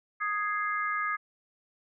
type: chord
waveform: sine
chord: Ab major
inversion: second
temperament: equal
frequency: 1244.5 / 1661.2 / 2093 Hz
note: Eb6 / Ab6 / C7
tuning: 0 / 0 / 0 cents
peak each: -30 / -33 / -35 dBFS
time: 0.2-1.17 s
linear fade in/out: 20 ms
effects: none